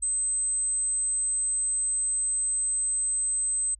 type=tone; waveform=sine; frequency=8200 Hz; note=C9; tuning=36 cents flat; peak=-24 dBFS; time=0.02-3.75 s; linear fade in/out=10 ms; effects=added 50 Hz sine -51 dBFS peak until 3.79 s